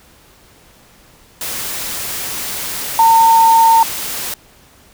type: tone in noise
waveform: sine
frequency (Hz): 908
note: A#5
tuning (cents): -46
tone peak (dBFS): -6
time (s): 2.99-3.83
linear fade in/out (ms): 2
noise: white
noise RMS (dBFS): -23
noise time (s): 1.41-4.34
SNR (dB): +14
effects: pink hiss -47 dBFS RMS until 4.93 s